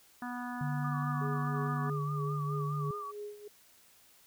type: harmonic tone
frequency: 245.3 Hz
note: B3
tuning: 12 cents flat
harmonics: 1 / 3 / 4 / 5 / 6 / 7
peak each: -39 / -44 / -45 / -46 / -47 / -47 dBFS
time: 0.22-1.9 s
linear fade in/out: 2 ms
type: tone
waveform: sine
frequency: 146.83 Hz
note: D3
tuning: in tune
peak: -32 dBFS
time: 0.61-2.91 s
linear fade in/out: 2 ms
type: tone with vibrato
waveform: sine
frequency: 1174.7 Hz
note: D6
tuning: in tune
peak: -38 dBFS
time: 0.83-3.12 s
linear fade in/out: 20 ms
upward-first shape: sine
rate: 4.8 Hz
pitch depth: 71 cents each way
type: tone with tremolo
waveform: sine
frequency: 415.3 Hz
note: G#4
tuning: in tune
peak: -38 dBFS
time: 1.21-3.48 s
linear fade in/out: 5 ms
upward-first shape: sine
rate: 3.1 Hz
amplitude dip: 75%
effects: white hiss -62 dBFS RMS until 4.26 s